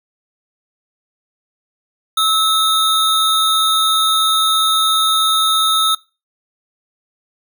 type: tone pair together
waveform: square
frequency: 1300 / 3677 Hz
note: E6 / A#7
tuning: -24 / -24 cents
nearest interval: octave + tritone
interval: 1800 cents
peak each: -16 dBFS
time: 2.17-5.95 s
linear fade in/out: 5 ms
effects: noise-tail reverb RT60 0.3 s tail -22 dB re dry